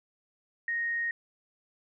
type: tone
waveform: sine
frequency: 1864.7 Hz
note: A#6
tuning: in tune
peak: -28 dBFS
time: 0.68-1.11 s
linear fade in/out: 2 ms
effects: none